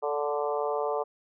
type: harmonic tone with a mistuned harmonic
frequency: 146.83 Hz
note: D3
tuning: in tune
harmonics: 3 / 4 / 5 / 6 / 7 / 8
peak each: -30 / -32 / -34 / -36 / -37 / -38 dBFS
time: 0.02-1.04 s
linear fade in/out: 20 ms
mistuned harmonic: 4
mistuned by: -15 cents
effects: none